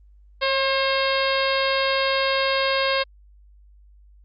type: harmonic tone with a mistuned harmonic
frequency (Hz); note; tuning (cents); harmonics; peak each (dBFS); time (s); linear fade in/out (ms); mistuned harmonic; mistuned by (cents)
536; C5; +42; 1 / 2 / 3 / 4 / 5 / 6 / 7 / 8 / 9; -23 / -26 / -28 / -29 / -30 / -31 / -31 / -32 / -33; 0.41-3.04; 20; 1; +17
effects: added 50 Hz sine -48 dBFS peak until 4.24 s + Opus 32 kbps